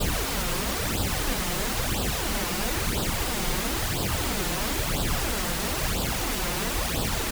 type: noise with flanger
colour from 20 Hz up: pink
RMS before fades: -27 dBFS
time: 0-7.31 s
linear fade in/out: 10 ms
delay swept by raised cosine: 0.23 to 5.73 ms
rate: 1 Hz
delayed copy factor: +0.75
effects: none